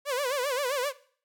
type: tone with vibrato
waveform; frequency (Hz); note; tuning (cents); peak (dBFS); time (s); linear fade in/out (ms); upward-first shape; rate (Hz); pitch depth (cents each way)
sawtooth; 535; C5; +38; -23; 0.05-0.93; 50; sine; 7.6; 160
effects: noise-tail reverb RT60 0.5 s tail -18 dB re dry